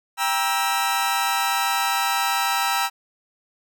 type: chord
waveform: sawtooth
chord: E diminished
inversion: first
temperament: just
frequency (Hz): 791.1 / 949.3 / 1318.5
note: G5 / Bb5 / E6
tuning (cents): +16 / +31 / 0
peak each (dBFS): -21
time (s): 0.17-2.9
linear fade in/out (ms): 50
effects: none